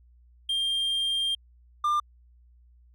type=tone pair in turn; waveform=triangle; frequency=3195 / 1196.8 Hz; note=G7 / D6; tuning=+32 / +32 cents; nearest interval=octave + perfect fourth; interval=1700 cents; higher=first; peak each=-23 / -20 dBFS; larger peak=second; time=0.49-1.35 / 1.84-2 s; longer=first; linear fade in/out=5 ms; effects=added 60 Hz sine -54 dBFS peak until 2.94 s

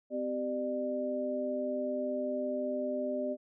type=tone cluster; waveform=sine; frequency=255.8 / 388.4 / 599 Hz; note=C4 / G4 / D5; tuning=-39 / -16 / +34 cents; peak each=-36 / -39 / -33 dBFS; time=0.1-3.37 s; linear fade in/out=50 ms; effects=none

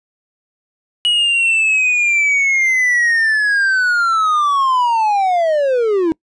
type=linear sweep; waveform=triangle; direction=down; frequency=2920 to 313.9 Hz; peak=-10 dBFS; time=1.05-6.12 s; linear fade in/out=0 ms; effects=noise-tail reverb RT60 0.1 s tail -25 dB re dry + resampled to 22050 Hz

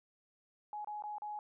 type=tone with dropouts; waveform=sine; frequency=839 Hz; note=G#5; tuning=17 cents sharp; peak=-39 dBFS; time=0.73-1.39 s; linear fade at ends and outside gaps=1 ms; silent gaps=0.846-0.873 / 1.023-1.038 / 1.183-1.22 s; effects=none

